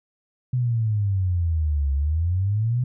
sine exponential two-way sweep, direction down then up, 127.7 to 68 to 127.7 Hz, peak -19 dBFS, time 0.53-2.84 s, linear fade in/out 5 ms, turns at 1.93 s, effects none

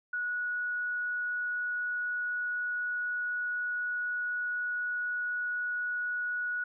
sine tone, 1463 Hz, F#6, 20 cents flat, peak -30 dBFS, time 0.13-6.64 s, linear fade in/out 5 ms, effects none

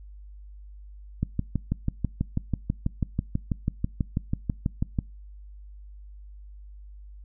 click train, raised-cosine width 5 ms, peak -12 dBFS, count 24, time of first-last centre 1.23-4.988 s, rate 6.12 Hz, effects noise-tail reverb RT60 0.3 s tail -25 dB re dry + added 50 Hz sine -42 dBFS peak until 7.24 s

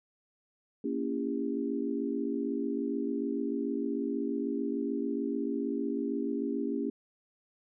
sine chord, A# diminished seventh, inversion none, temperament just, 233.1 / 279.7 / 335.6 / 402.8 Hz, A#3 / C#4 / E4 / G4, 0 / +16 / +31 / +47 cents, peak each -35 / -33 / -38 / -36 dBFS, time 0.84-6.9 s, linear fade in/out 5 ms, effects none

